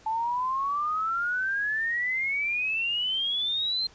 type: exponential sweep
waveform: sine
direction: up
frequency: 870 to 4186 Hz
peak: -25 dBFS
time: 0.06-3.87 s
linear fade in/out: 5 ms
effects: pink hiss -55 dBFS RMS until 3.94 s + resampled to 16000 Hz